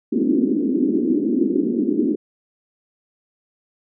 pink band-pass noise, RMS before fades -19 dBFS, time 0.12-2.16 s, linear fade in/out 10 ms, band 230 to 360 Hz, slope 48 dB/octave, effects none

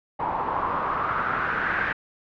white noise with low-pass filter sweep, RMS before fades -26 dBFS, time 0.19-1.93 s, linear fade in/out 10 ms, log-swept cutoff 890 to 1700 Hz, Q 4.6, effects low-pass 3000 Hz 12 dB/octave

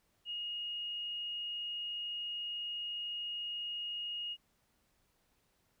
sine tone, 2867 Hz, F7, 45 cents sharp, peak -37 dBFS, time 0.25-4.37 s, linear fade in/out 50 ms, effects pink hiss -75 dBFS RMS until 5.8 s

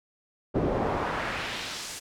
brown noise with band-pass filter sweep, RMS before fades -30 dBFS, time 0.54-2 s, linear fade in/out 20 ms, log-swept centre 350 to 8400 Hz, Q 1.1, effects none

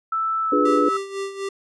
sine tone with pitch glide, 1320 to 1299.6 Hz, E6 to E6, +2 to -25 cents, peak -20 dBFS, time 0.12-0.97 s, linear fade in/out 5 ms, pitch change -27 cents, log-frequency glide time 0.42-0.56 s
sine chord, D diminished seventh, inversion none, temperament equal, 293.7 / 349.2 / 415.3 / 493.9 Hz, D4 / F4 / Ab4 / Cb5, 0 / 0 / 0 / 0 cents, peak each -20 / -26 / -22 / -22 dBFS, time 0.52-0.89 s, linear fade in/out 5 ms
square tone with tremolo, 392.7 Hz, G4, 3 cents sharp, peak -25 dBFS, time 0.65-1.49 s, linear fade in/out 5 ms, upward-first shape sine, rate 4 Hz, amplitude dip 70%
effects resampled to 22050 Hz

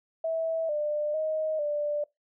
sine tone with pitch steps, 651 / 597 / 626 / 590 Hz, E5 / D5 / D#5 / D5, -22 / +28 / +10 / +8 cents, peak -26 dBFS, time 0.24-2.04 s, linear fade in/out 5 ms, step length 450 ms, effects noise-tail reverb RT60 0.2 s tail -24 dB re dry

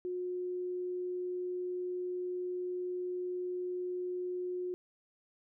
sine tone, 361.1 Hz, F#4, 42 cents flat, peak -34 dBFS, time 0.05-4.74 s, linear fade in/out 0 ms, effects none

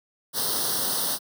white noise with comb filter, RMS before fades -26 dBFS, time 0.33-1.19 s, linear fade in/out 50 ms, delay 0.21 ms, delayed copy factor +0.95, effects high-pass 150 Hz 12 dB/octave

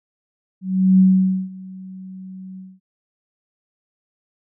sine tone with ADSR envelope, 187.9 Hz, F#3, 27 cents sharp, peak -8 dBFS, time 0.61-2.8 s, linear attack 380 ms, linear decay 500 ms, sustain -24 dB, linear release 220 ms, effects none

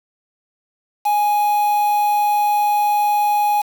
triangle tone with quantisation, 830.6 Hz, G#5, in tune, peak -12 dBFS, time 1.05-3.62 s, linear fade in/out 10 ms, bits 5, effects none

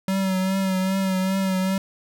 square tone with vibrato, 190 Hz, F#3, 46 cents sharp, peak -21 dBFS, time 0.08-1.78 s, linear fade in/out 2 ms, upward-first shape triangle, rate 2.5 Hz, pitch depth 39 cents each way, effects none

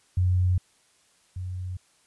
sine tone pair in turn, 91 / 91.53 Hz, F#2 / F#2, -28 / -18 cents, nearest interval unison, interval 10 cents, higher second, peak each -19 / -30 dBFS, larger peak first, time 0.17-0.58 / 1.36-1.77 s, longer neither, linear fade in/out 5 ms, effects white hiss -63 dBFS RMS until 2.06 s + resampled to 24000 Hz

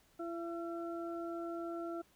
harmonic tone, 337.9 Hz, E4, 43 cents sharp, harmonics 1 / 2 / 4, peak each -40 / -44 / -48 dBFS, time 0.19-2.02 s, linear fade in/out 10 ms, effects pink hiss -69 dBFS RMS until 2.15 s

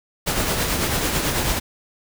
pink noise with tremolo, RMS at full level -20 dBFS, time 0.26-1.6 s, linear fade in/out 20 ms, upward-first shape triangle, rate 9.1 Hz, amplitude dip 45%, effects none

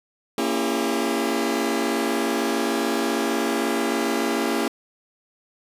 sawtooth chord, A# diminished seventh, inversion none, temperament just, 233.1 / 279.7 / 335.6 / 402.8 Hz, A#3 / C#4 / E4 / G4, 0 / +16 / +31 / +47 cents, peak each -23 dBFS, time 0.38-4.68 s, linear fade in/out 2 ms, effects resampled to 32000 Hz

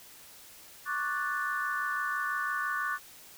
sine chord, D major seventh, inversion third, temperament equal, 1108.7 / 1174.7 / 1480 / 1760 Hz, C#6 / D6 / F#6 / A6, 0 / 0 / 0 / 0 cents, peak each -37 / -35 / -33 / -36 dBFS, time 0.85-2.99 s, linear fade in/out 50 ms, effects white hiss -52 dBFS RMS until 3.37 s

